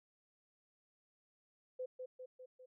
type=tone with echo; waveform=sine; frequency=509 Hz; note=C5; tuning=48 cents flat; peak=-39 dBFS; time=1.79-1.86 s; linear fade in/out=10 ms; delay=200 ms; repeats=4; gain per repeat=-4 dB; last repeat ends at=2.66 s; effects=none